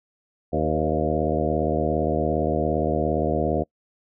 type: harmonic tone with a mistuned harmonic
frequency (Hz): 77.4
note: D#2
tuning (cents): -9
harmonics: 1 / 2 / 3 / 4 / 5 / 6 / 7 / 8 / 9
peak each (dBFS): -29 / -29 / -29 / -29 / -29 / -29 / -29 / -29 / -29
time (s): 0.52-3.64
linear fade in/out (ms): 20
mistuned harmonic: 6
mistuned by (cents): +38
effects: noise-tail reverb RT60 0.1 s tail -26 dB re dry